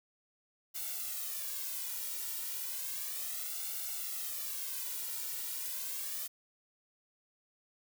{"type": "noise with flanger", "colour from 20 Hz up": "blue", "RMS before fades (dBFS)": -39, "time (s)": [0.74, 6.28], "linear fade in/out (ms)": 20, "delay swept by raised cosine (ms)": [1.4, 2.15], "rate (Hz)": 0.33, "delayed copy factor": 0.95, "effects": []}